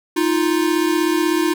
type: tone pair together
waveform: square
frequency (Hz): 313 / 349.2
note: D#4 / F4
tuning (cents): +10 / 0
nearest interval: major second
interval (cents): 190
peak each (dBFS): -19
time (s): 0.16-1.54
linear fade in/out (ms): 10
effects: none